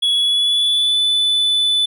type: tone with pitch glide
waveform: triangle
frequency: 3369 to 3492 Hz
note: G#7 to A7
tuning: +24 to -14 cents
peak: -12 dBFS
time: 0.02-1.86 s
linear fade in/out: 10 ms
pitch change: +62 cents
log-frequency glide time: 0.15-0.99 s
effects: none